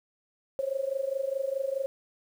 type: tone with amplitude modulation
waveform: sine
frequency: 541 Hz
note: C#5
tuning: 42 cents flat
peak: -24 dBFS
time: 0.59-1.86 s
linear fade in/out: 0 ms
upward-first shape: sine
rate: 24.8 Hz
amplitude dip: 85%
effects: 9-bit